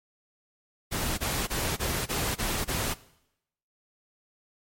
pink noise bursts, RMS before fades -29 dBFS, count 7, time 0.91-2.944 s, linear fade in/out 20 ms, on 270 ms, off 24 ms, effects noise-tail reverb RT60 0.8 s tail -19 dB re dry + MP3 64 kbps

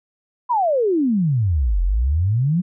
sine exponential two-way sweep, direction down then up, 1028 to 41.85 to 187.6 Hz, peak -15 dBFS, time 0.49-2.62 s, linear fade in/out 20 ms, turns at 1.82 s, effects none

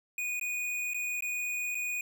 square tone with dropouts, 2468 Hz, D#7, 15 cents flat, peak -32 dBFS, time 0.18-2.01 s, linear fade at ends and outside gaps 2 ms, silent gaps 0.397-0.412 / 0.935-0.944 / 1.207-1.223 / 1.747-1.752 s, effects none

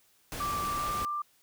pink noise, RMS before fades -38 dBFS, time 0.32-1.05 s, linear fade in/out 0 ms
sine tone with pitch glide, 1171 to 1185.3 Hz, D6 to D6, -5 to +16 cents, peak -30 dBFS, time 0.4-1.22 s, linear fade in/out 5 ms, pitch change +21 cents, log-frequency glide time 0.76-0.88 s
effects white hiss -66 dBFS RMS until 1.42 s

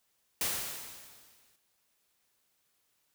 white noise with exponential decay, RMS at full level -30 dBFS, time 0.41-1.56 s, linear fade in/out 2 ms, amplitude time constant 250 ms, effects white hiss -75 dBFS RMS until 3.14 s

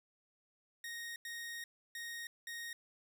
sawtooth tone bursts at uneven times, 1864.7 Hz, A#6, in tune, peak -39 dBFS, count 4, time 0.84-1.16 / 1.25-1.64 / 1.95-2.27 / 2.47-2.73 s, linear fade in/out 2 ms, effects none

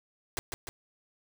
pink noise with echo, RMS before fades -33 dBFS, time 0.37-0.39 s, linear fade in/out 0 ms, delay 150 ms, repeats 2, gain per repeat -4 dB, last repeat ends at 0.69 s, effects none

